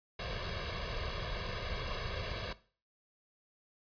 pink noise with comb filter, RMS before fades -38 dBFS, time 0.19-2.53 s, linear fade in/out 5 ms, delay 1.8 ms, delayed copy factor +0.8, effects noise-tail reverb RT60 0.4 s tail -17 dB re dry + resampled to 11025 Hz

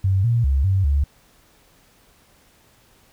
sine tone with pitch steps, 95.8 / 117.7 / 68 / 96 / 70.8 Hz, G2 / A#2 / C#2 / G2 / C#2, -39 / +17 / -33 / -36 / +37 cents, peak -15 dBFS, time 0.04-1.04 s, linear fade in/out 5 ms, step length 200 ms, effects pink hiss -56 dBFS RMS until 3.12 s

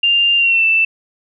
sine tone with pitch glide, 2795 to 2658 Hz, F7 to E7, +1 to +14 cents, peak -10 dBFS, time 0.03-0.85 s, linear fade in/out 5 ms, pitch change -87 cents, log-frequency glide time 0.37-0.65 s, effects none

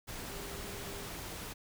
sine tone in noise, 400 Hz, G4, 35 cents sharp, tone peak -49 dBFS, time 0.3-1.07 s, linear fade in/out 20 ms, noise pink, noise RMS -43 dBFS, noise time 0.07-1.54 s, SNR -9 dB, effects none

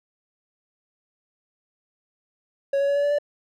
triangle tone with pitch steps, 554.4 / 560.2 / 566 / 572 / 577.9 / 584 Hz, C#5 / C#5 / C#5 / D5 / D5 / D5, 0 / +18 / +36 / -46 / -28 / -10 cents, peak -17 dBFS, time 2.73-3.186 s, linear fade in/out 5 ms, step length 76 ms, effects none

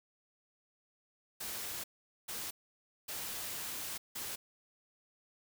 white noise bursts at uneven times, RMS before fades -41 dBFS, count 4, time 1.4-1.84 / 2.28-2.51 / 3.08-3.98 / 4.15-4.36 s, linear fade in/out 10 ms, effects none

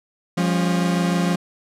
40% pulse tone cluster, 175.4 / 201.9 / 276.9 Hz, F3 / G#3 / C#4, +8 / -49 / -2 cents, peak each -18 / -25 / -27 dBFS, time 0.37-1.36 s, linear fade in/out 10 ms, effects low-pass 10000 Hz 12 dB/octave

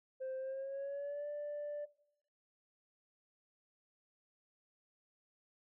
sine tone with pitch glide, 523.3 to 587.4 Hz, C5 to D5, 0 to 0 cents, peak -37 dBFS, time 0.2-1.86 s, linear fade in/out 20 ms, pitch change +200 cents, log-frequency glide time 0.37-1.28 s, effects noise-tail reverb RT60 0.7 s tail -18 dB re dry + tanh soft clip ceiling -37 dBFS

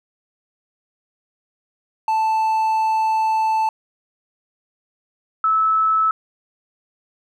triangle / sine tone pair in turn, 880 / 1304.1 Hz, A5 / E6, 0 / -19 cents, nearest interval perfect fifth, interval 681 cents, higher second, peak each -14 dBFS, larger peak neither, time 2.08-3.69 / 5.44-6.11 s, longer first, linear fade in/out 2 ms, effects none

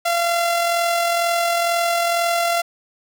sawtooth tone with amplitude modulation, 685 Hz, F5, 34 cents flat, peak -12 dBFS, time 0.05-2.62 s, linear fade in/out 10 ms, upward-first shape sine, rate 42.1 Hz, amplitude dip 30%, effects none

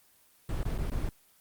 brown noise with dropouts, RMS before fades -31 dBFS, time 0.49-1.09 s, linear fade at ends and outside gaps 2 ms, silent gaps 0.632-0.652 / 0.779-0.785 / 0.901-0.917 s, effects white hiss -63 dBFS RMS until 1.4 s + Opus 24 kbps

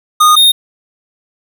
square tone pair in turn, 1231 / 3689 Hz, D#6 / A#7, -19 / -19 cents, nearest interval octave + perfect fifth, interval 1900 cents, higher second, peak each -5 dBFS, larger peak neither, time 0.2-0.36 / 0.36-0.52 s, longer neither, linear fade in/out 10 ms, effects none

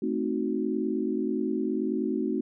sine chord, A diminished seventh, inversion none, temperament equal, 220 / 261.6 / 311.1 / 370 Hz, A3 / C4 / Eb4 / Gb4, 0 / 0 / 0 / 0 cents, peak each -31 dBFS, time 0.02-2.41 s, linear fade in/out 5 ms, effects none

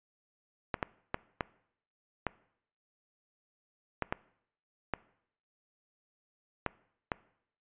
clicks, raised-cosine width 0.5 ms, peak -15 dBFS, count 10, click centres 0.742 / 0.828 / 1.144 / 1.408 / 2.267 / 4.023 / 4.125 / 4.937 / 6.663 / 7.118 s, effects noise-tail reverb RT60 0.7 s tail -21 dB re dry + resampled to 8000 Hz

